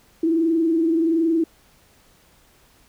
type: tone with frequency modulation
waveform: sine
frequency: 327.8 Hz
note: E4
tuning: 10 cents flat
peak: -16 dBFS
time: 0.23-1.44 s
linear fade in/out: 5 ms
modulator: 21.3 Hz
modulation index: 0.55
effects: pink hiss -56 dBFS RMS until 2.88 s